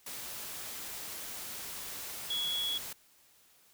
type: tone in noise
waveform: sine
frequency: 3355 Hz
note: G#7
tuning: 17 cents sharp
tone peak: -31 dBFS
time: 2.3-2.78 s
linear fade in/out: 5 ms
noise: white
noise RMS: -42 dBFS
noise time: 0.06-2.93 s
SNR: +8 dB
effects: white hiss -64 dBFS RMS until 3.73 s